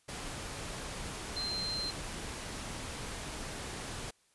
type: tone in noise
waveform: sine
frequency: 4137 Hz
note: C8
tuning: 20 cents flat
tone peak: -34 dBFS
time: 1.36-1.91 s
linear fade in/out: 10 ms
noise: pink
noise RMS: -41 dBFS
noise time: 0.08-4.11 s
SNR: +4 dB
effects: white hiss -70 dBFS RMS until 4.34 s + resampled to 24000 Hz